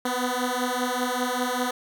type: beating tone pair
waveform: 10% pulse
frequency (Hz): 246.9 / 252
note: B3 / B3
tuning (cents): 0 / +35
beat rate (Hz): 5.1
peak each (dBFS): -19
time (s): 0.05-1.71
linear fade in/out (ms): 5
effects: none